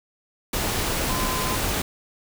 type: tone in noise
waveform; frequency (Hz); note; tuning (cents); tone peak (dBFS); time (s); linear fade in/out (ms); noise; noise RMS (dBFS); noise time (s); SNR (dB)
sine; 1026; C6; -34; -29; 1.09-1.56; 5; pink; -25; 0.53-1.82; -7
effects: none